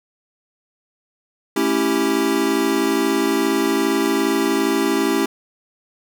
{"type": "chord", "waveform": "square", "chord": "A dominant seventh", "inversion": "none", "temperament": "equal", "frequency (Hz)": [220, 277.2, 329.6, 392], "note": ["A3", "C#4", "E4", "G4"], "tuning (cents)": [0, 0, 0, 0], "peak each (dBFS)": [-27, -22, -22, -22], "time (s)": [1.56, 5.26], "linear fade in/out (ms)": 5, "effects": []}